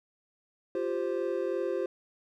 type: chord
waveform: triangle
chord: F suspended second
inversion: none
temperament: equal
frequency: 349.2 / 392 / 523.3 Hz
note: F4 / G4 / C5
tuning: 0 / 0 / 0 cents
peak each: -31 dBFS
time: 0.75-1.86 s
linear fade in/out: 2 ms
effects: none